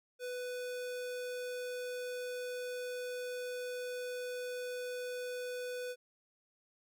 square tone, 496.8 Hz, B4, 10 cents sharp, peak -39 dBFS, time 0.19-5.96 s, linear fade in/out 50 ms, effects none

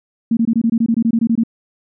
sine tone bursts, 229.1 Hz, A#3, 30 cents flat, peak -11 dBFS, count 14, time 0.31-1.436 s, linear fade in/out 5 ms, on 60 ms, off 22 ms, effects none

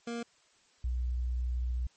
25% pulse / sine tone pair in turn, 234.7 / 61.29 Hz, A#3 / B1, +12 / -13 cents, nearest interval octave + major seventh, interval 2325 cents, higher first, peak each -31 / -29 dBFS, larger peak second, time 0.07-0.23 / 0.84-1.87 s, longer second, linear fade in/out 5 ms, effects white hiss -66 dBFS RMS until 1.96 s + MP3 32 kbps

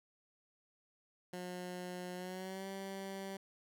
15% pulse tone with pitch glide, 180 to 194.04 Hz, F#3 to G3, -47 to -17 cents, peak -36 dBFS, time 1.33-3.37 s, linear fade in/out 5 ms, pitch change +130 cents, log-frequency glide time 2.15-2.67 s, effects none

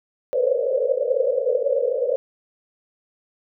pink band-pass noise, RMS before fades -21 dBFS, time 0.33-2.16 s, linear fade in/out 0 ms, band 480 to 560 Hz, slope 96 dB/octave, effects none

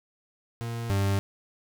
40% pulse tone pair in turn, 116.54 / 98.77 Hz, A#2 / G2, 0 / +14 cents, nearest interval minor third, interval 286 cents, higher first, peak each -30 / -22 dBFS, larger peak second, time 0.61-0.9 / 0.9-1.19 s, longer neither, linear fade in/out 0 ms, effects none

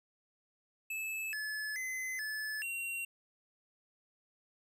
square tone with pitch steps, 2611 / 1720 / 2042 / 1729 / 2747 Hz, E7 / A6 / C7 / A6 / F7, -17 / -40 / -43 / -31 / -29 cents, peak -37 dBFS, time 0.9-3.05 s, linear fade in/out 5 ms, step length 430 ms, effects none

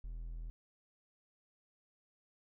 triangle tone, 41.2 Hz, E1, in tune, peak -39 dBFS, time 0.04-0.5 s, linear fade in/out 0 ms, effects none

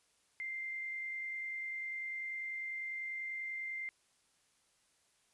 sine tone with amplitude modulation, 2093 Hz, C7, in tune, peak -37 dBFS, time 0.4-3.89 s, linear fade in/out 0 ms, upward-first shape sine, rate 50.1 Hz, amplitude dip 25%, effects white hiss -73 dBFS RMS until 5.33 s + resampled to 24000 Hz

